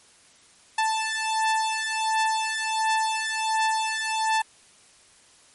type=beating tone pair; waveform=sawtooth; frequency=880 / 881.4 Hz; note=A5 / A5; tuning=0 / +3 cents; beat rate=1.4 Hz; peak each=-22 dBFS; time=0.78-4.42 s; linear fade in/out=5 ms; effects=white hiss -55 dBFS RMS until 5.54 s + MP3 48 kbps